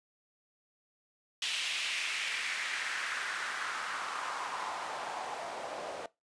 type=noise with band-pass filter sweep; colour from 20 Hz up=white; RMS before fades=-37 dBFS; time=1.42-6.06 s; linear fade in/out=2 ms; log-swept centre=3000 to 590 Hz; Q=2.4; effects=noise-tail reverb RT60 0.2 s tail -20 dB re dry + resampled to 22050 Hz